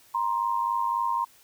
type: tone pair together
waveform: sine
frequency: 942.8 / 1046.5 Hz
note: A#5 / C6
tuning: +19 / 0 cents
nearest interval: major second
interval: 181 cents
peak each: -26 / -27 dBFS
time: 0.14-1.25 s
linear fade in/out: 10 ms
effects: white hiss -57 dBFS RMS until 1.43 s